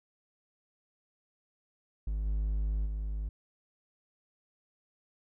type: tone with level steps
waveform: triangle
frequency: 51.91 Hz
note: G#1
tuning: in tune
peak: -28 / -26 / -30 dBFS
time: 2.07-3.29 s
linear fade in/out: 5 ms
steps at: 2.25 / 2.85 s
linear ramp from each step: 20 ms
effects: none